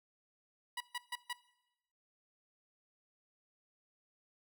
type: tone bursts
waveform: 15% pulse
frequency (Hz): 973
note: B5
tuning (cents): -26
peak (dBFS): -31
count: 4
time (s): 0.77-1.33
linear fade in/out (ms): 5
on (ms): 35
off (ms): 140
effects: noise-tail reverb RT60 0.9 s tail -19 dB re dry